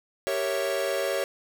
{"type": "chord", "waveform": "45% pulse", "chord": "G diminished seventh", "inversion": "none", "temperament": "equal", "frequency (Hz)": [392, 466.2, 554.4, 659.3], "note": ["G4", "Bb4", "Db5", "Fb5"], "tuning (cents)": [0, 0, 0, 0], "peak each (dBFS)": [-32, -34, -28, -33], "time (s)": [0.27, 1.24], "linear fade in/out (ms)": 0, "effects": []}